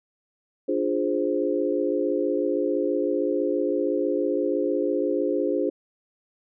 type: chord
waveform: sine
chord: D half-diminished seventh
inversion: none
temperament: equal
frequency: 293.7 / 349.2 / 415.3 / 523.3 Hz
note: D4 / F4 / Ab4 / C5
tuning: 0 / 0 / 0 / 0 cents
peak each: -27 dBFS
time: 0.68-5.7 s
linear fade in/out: 10 ms
effects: none